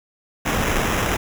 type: noise with sample-and-hold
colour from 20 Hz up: pink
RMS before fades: -21 dBFS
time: 0.45-1.17 s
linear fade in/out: 10 ms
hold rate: 4410 Hz
effects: none